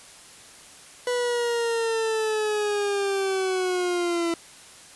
40% pulse linear sweep, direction down, 493.9 to 334.1 Hz, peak -22 dBFS, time 1.07-4.34 s, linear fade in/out 2 ms, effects white hiss -47 dBFS RMS until 4.95 s + resampled to 24000 Hz

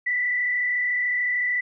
sine tone with frequency modulation, 1975.5 Hz, B6, in tune, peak -21 dBFS, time 0.06-1.61 s, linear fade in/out 10 ms, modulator 33.7 Hz, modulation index 0.97, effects none

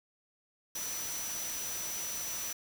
sine tone in noise, 5920 Hz, F#8, in tune, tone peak -38 dBFS, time 0.75-2.53 s, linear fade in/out 5 ms, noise white, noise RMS -40 dBFS, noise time 0.75-2.53 s, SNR -1 dB, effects none

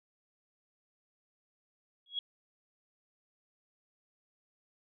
sine tone with exponential growth, 3322 Hz, G#7, in tune, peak -28 dBFS, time 2.06-2.19 s, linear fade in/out 2 ms, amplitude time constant 27 ms, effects none

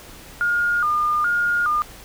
sine tone with vibrato, 1312 Hz, E6, 9 cents flat, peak -17 dBFS, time 0.41-1.82 s, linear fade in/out 0 ms, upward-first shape square, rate 1.2 Hz, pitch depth 140 cents each way, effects added 50 Hz sine -51 dBFS peak until 2.04 s + pink hiss -42 dBFS RMS until 2.04 s

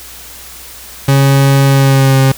40% pulse tone with pitch glide, 137.5 to 133.97 Hz, C#3 to C3, -14 to +41 cents, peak -5 dBFS, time 1.08-2.32 s, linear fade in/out 5 ms, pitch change -45 cents, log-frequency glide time 1.67-2.19 s, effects added 60 Hz sine -40 dBFS peak until 2.37 s + white hiss -32 dBFS RMS until 2.37 s

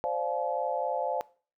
sine chord, D minor seventh, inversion third, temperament equal with one note detuned, 523.3 / 587.3 / 698.5 / 857.4 Hz, C5 / D5 / F5 / A5, 0 / 0 / 0 / -45 cents, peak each -33 dBFS, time 0.04-1.21 s, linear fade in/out 0 ms, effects noise-tail reverb RT60 0.4 s tail -21 dB re dry

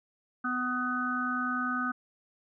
harmonic tone, 250 Hz, B3, 21 cents sharp, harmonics 1 / 3 / 5 / 6, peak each -33 / -43 / -32 / -33 dBFS, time 0.44-1.92 s, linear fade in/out 10 ms, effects none

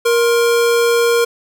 square tone pair together, 469.9 / 1056.7 Hz, A#4 / C6, +14 / +17 cents, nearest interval octave + major second, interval 1403 cents, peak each -12 / -24 dBFS, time 0.05-1.25 s, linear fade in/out 10 ms, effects none

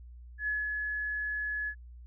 sine tone with ADSR envelope, 1701 Hz, G#6, 41 cents sharp, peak -28 dBFS, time 0.38-1.75 s, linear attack 94 ms, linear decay 190 ms, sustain -3 dB, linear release 71 ms, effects added 60 Hz sine -46 dBFS peak until 2.06 s

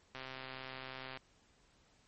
click train, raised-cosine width 0.3 ms, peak -29 dBFS, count 135, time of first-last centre 0.15-1.173 s, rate 131 Hz, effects pink hiss -69 dBFS RMS until 2.07 s + MP3 32 kbps

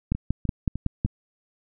two click trains, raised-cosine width 5 ms, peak -17 / -10 dBFS, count 4 / 6, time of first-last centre 0.15-1.059 / 0.12-1.049 s, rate 3.3 / 5.38 Hz, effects none

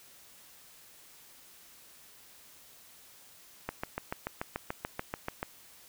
click train, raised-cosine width 0.5 ms, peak -18 dBFS, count 13, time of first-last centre 3.69-5.429 s, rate 6.9 Hz, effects white hiss -56 dBFS RMS until 5.88 s

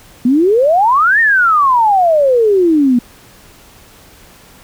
sine exponential two-way sweep, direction up then down, 234.7 to 1864.7 to 234.7 Hz, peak -7 dBFS, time 0.25-2.99 s, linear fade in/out 5 ms, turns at 1.2 s, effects pink hiss -42 dBFS RMS until 4.63 s

